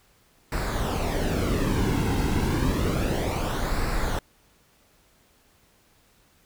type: noise with flanger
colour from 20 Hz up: brown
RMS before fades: -25 dBFS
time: 0.52-4.19 s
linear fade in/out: 2 ms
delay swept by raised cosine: 0.31 to 1.71 ms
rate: 0.3 Hz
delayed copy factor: -0.6
effects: pink hiss -61 dBFS RMS until 6.45 s